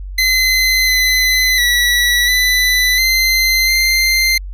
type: tone with pitch steps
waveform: 25% pulse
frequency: 2049 / 2026 / 1944 / 1994 / 2070 / 2087 Hz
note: C7 / B6 / B6 / B6 / C7 / C7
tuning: -37 / +44 / -28 / +16 / -19 / -5 cents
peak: -7 dBFS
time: 0.18-4.38 s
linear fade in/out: 5 ms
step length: 700 ms
effects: added 47 Hz sine -24 dBFS peak until 4.53 s